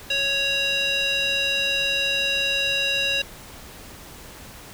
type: tone with band-pass filter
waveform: square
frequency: 554.4 Hz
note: C#5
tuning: in tune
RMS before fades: -23 dBFS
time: 0.1-3.22 s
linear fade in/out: 5 ms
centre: 3300 Hz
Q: 8.6
effects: pink hiss -42 dBFS RMS until 4.73 s